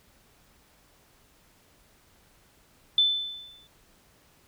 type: tone with exponential decay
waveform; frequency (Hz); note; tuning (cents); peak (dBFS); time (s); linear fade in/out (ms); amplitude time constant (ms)
sine; 3520; A7; 0; -16; 2.98-3.67; 2; 150
effects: pink hiss -61 dBFS RMS until 4.47 s